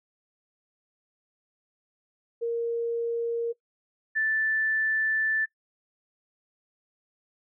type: tone pair in turn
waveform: sine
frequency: 466.2 / 1760.1 Hz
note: A#4 / A6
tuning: 0 / 0 cents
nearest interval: octave + major seventh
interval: 2300 cents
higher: second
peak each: -25 / -23 dBFS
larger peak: second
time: 2.41-3.53 / 4.15-5.46 s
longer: second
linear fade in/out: 20 ms
effects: noise-tail reverb RT60 0.1 s tail -20 dB re dry